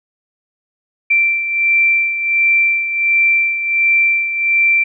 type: beating tone pair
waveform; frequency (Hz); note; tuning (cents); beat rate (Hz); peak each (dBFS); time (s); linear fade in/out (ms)
sine; 2349 / 2350.4; D7 / D7; 0 / +1; 1.4; -12 / -19; 1.1-4.84; 10
effects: none